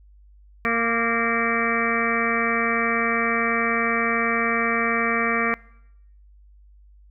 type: harmonic tone with a mistuned harmonic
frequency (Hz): 230.7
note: A#3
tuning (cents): -18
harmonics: 1 / 2 / 3 / 5 / 6 / 7 / 8 / 9 / 10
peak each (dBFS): -27 / -28 / -31 / -26 / -31 / -33 / -26 / -33 / -27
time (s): 0.65-5.54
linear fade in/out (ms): 0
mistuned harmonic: 5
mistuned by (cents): +22
effects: noise-tail reverb RT60 0.8 s tail -23 dB re dry + added 50 Hz sine -48 dBFS peak until 7.1 s